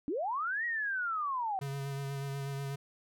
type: linear two-way sweep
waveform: sine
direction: up then down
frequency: 259.1 to 1921 to 740 Hz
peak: -31 dBFS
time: 0.08-1.59 s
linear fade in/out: 0 ms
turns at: 0.65 s
type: tone with vibrato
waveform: square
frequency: 138.59 Hz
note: C#3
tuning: in tune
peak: -36 dBFS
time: 1.61-2.76 s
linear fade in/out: 10 ms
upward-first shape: sine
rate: 8.2 Hz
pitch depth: 21 cents each way
effects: none